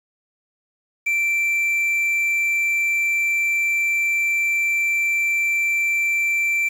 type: tone with quantisation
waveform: triangle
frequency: 2344 Hz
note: D7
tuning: 4 cents flat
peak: -16 dBFS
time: 1.06-6.69 s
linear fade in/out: 10 ms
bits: 7
effects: none